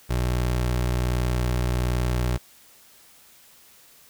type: tone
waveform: 25% pulse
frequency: 61.3 Hz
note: B1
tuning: 12 cents flat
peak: -18 dBFS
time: 0.09-2.38 s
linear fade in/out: 20 ms
effects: white hiss -53 dBFS RMS until 4.09 s